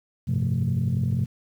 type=tone cluster; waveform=sine; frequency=96.5 / 108.2 / 127.9 / 172.3 / 217.9 Hz; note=G2 / A2 / C3 / F3 / A3; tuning=-27 / -29 / -39 / -23 / -17 cents; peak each=-27 / -30 / -23 / -28 / -31 dBFS; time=0.27-1.26 s; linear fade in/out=20 ms; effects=tanh soft clip ceiling -15 dBFS + 9-bit